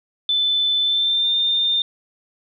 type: tone with pitch glide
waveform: sine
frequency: 3517 to 3612 Hz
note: A7 to A7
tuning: -1 to +45 cents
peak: -16 dBFS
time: 0.29-1.82 s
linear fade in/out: 2 ms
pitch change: +46 cents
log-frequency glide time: 0.82-1.35 s
effects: none